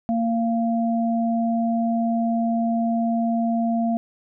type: tone pair together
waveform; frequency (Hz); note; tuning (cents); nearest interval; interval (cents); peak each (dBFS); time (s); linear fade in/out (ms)
sine; 230.1 / 689.5; A#3 / F5; -22 / -22; octave + perfect fifth; 1900; -20 / -25; 0.09-3.97; 0
effects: none